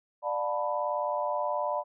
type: chord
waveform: sine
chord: B half-diminished seventh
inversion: first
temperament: just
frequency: 592.7 / 711.2 / 889 / 987.8 Hz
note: D5 / F5 / A5 / B5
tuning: +16 / +31 / +18 / 0 cents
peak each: -31 / -35 / -35 / -32 dBFS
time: 0.22-1.84 s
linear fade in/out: 50 ms
effects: none